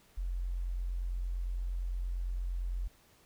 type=tone; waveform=sine; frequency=44.37 Hz; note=F1; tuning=28 cents sharp; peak=-32 dBFS; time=0.17-2.88 s; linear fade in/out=10 ms; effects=pink hiss -64 dBFS RMS until 3.25 s